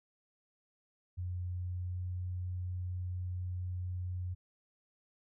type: tone with pitch glide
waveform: sine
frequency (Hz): 89.7 to 90.43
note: F2 to F#2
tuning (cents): +47 to -39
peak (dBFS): -35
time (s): 1.17-4.35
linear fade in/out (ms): 20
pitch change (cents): +14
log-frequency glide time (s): 1.33-2.12
effects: none